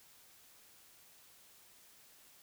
silence, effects white hiss -62 dBFS RMS until 2.42 s

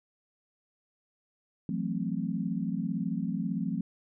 sine chord, F# half-diminished seventh, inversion third, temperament equal with one note detuned, 166.92 / 185 / 220 / 261.6 Hz, E3 / F#3 / A3 / C4, +22 / 0 / 0 / 0 cents, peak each -35 / -33 / -34 / -36 dBFS, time 1.69-3.81 s, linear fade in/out 2 ms, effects none

